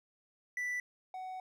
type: tone pair in turn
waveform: triangle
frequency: 1975.5 / 746.6 Hz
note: B6 / F#5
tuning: 0 / +15 cents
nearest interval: octave + perfect fourth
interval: 1685 cents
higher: first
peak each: -32 / -38 dBFS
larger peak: first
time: 0.57-0.8 / 1.14-1.4 s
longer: second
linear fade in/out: 2 ms
effects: none